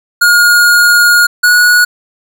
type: tone pair in turn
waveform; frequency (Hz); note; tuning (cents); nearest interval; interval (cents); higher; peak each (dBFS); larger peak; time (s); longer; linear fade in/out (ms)
square; 1431 / 1458.5; F6 / F#6; +42 / -25; unison; 33; second; -5; neither; 0.21-1.27 / 1.43-1.85; first; 10
effects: none